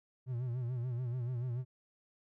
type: tone with vibrato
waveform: triangle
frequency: 123.1 Hz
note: B2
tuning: 5 cents flat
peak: -32 dBFS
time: 0.26-1.65 s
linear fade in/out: 50 ms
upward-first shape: sine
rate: 6.9 Hz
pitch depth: 89 cents each way
effects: none